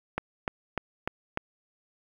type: click train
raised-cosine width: 0.5 ms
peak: -13 dBFS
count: 5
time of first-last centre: 0.18-1.374 s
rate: 3.35 Hz
effects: 8-bit